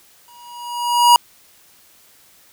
square tone with exponential growth, 960 Hz, B5, 49 cents flat, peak -6 dBFS, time 0.28-1.16 s, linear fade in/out 1 ms, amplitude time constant 190 ms, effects white hiss -51 dBFS RMS until 2.52 s

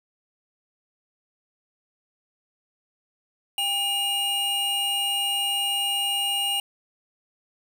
square tone pair together, 798.5 / 2850 Hz, G5 / F7, +32 / +34 cents, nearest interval octave + minor seventh, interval 2202 cents, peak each -33 / -24 dBFS, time 3.58-6.6 s, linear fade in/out 2 ms, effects none

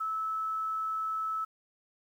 sine tone with quantisation, 1305 Hz, E6, 18 cents flat, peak -30 dBFS, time 0-1.45 s, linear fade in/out 10 ms, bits 10, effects none

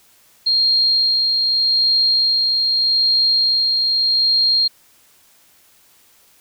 sine tone with tremolo, 4221 Hz, C8, 14 cents sharp, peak -12 dBFS, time 0.46-4.68 s, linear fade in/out 10 ms, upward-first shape sine, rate 0.82 Hz, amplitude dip 25%, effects white hiss -53 dBFS RMS until 6.4 s

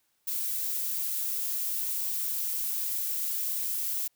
violet noise, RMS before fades -31 dBFS, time 0.27-4.08 s, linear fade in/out 10 ms, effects white hiss -73 dBFS RMS until 4.15 s

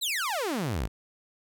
sawtooth exponential sweep, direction down, 4202 to 46.25 Hz, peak -24 dBFS, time 0.01-0.88 s, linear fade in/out 20 ms, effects none

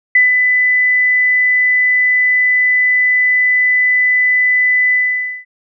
sine tone with ADSR envelope, 1999 Hz, B6, 20 cents sharp, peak -5 dBFS, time 0.15-5.45 s, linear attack 5 ms, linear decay 150 ms, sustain -4 dB, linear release 520 ms, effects none

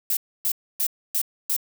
violet noise bursts, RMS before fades -23 dBFS, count 5, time 0.1-1.565 s, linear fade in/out 2 ms, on 69 ms, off 280 ms, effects none

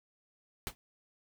pink noise with exponential decay, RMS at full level -33 dBFS, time 0.67-0.75 s, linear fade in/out 0 ms, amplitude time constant 17 ms, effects none

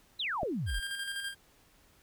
sine exponential sweep, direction down, 4186 to 33.76 Hz, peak -31 dBFS, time 0.19-0.8 s, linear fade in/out 10 ms
click, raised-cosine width 2 ms, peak -22 dBFS, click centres 0.432 s
25% pulse tone with tremolo, 1600 Hz, G6, 35 cents sharp, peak -30 dBFS, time 0.66-1.35 s, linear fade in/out 50 ms, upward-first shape square, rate 12 Hz, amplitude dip 40%
effects pink hiss -64 dBFS RMS until 2.02 s

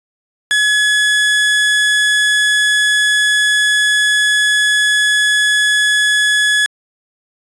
30% pulse tone, 1695 Hz, G#6, 35 cents sharp, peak -8 dBFS, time 0.51-6.66 s, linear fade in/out 0 ms, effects resampled to 22050 Hz

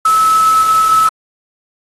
sine tone in noise, 1300 Hz, E6, 24 cents flat, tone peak -7 dBFS, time 0.05-1.09 s, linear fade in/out 5 ms, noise white, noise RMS -24 dBFS, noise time 0.05-1.09 s, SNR +14 dB, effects AAC 32 kbps

